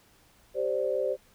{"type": "chord", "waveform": "sine", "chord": "G suspended fourth", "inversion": "none", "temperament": "just", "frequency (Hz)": [392, 522.7, 588], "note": ["G4", "C5", "D5"], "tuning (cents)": [0, -2, 2], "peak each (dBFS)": [-32, -28, -31], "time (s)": [0.54, 1.17], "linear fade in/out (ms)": 50, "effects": ["pink hiss -61 dBFS RMS until 1.34 s"]}